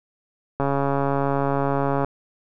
click train, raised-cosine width 1 ms, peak -9 dBFS, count 202, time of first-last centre 0.6-2.046 s, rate 139 Hz, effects none

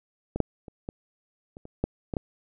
clicks, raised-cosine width 2 ms, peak -16 / -7 / -28 / -20 / -29 / -29 / -11 / -17 / -13 dBFS, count 9, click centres 0.36 / 0.403 / 0.682 / 0.889 / 1.569 / 1.654 / 1.84 / 2.138 / 2.168 s, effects none

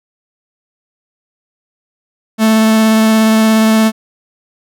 45% pulse tone with vibrato, 220 Hz, A3, in tune, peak -7 dBFS, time 2.38-3.92 s, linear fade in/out 50 ms, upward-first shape triangle, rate 17 Hz, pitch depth 12 cents each way, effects none

